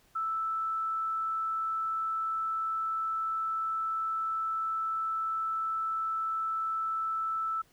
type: tone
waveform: sine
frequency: 1318.5 Hz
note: E6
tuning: in tune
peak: -29 dBFS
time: 0.15-7.62 s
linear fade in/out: 10 ms
effects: pink hiss -65 dBFS RMS until 7.72 s